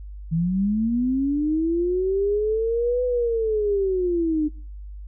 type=linear two-way sweep; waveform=sine; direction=up then down; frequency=158.2 to 501 to 296.6 Hz; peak=-19 dBFS; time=0.31-4.49 s; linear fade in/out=20 ms; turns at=3.04 s; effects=noise-tail reverb RT60 0.4 s tail -21 dB re dry + added 50 Hz sine -34 dBFS peak until 5.07 s